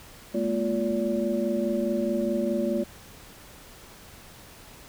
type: tone cluster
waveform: sine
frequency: 211.1 / 235.9 / 349.3 / 574 Hz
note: G#3 / A#3 / F4 / D5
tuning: +29 / +21 / 0 / -40 cents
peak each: -29 dBFS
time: 0.34-2.84 s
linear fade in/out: 10 ms
effects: pink hiss -48 dBFS RMS until 4.88 s